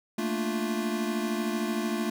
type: chord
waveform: square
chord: Bb major seventh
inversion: third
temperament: equal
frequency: 220 / 233.1 / 293.7 / 349.2 Hz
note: A3 / Bb3 / D4 / F4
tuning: 0 / 0 / 0 / 0 cents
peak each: -31 / -36 / -37 / -34 dBFS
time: 0.18-2.1 s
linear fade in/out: 5 ms
effects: none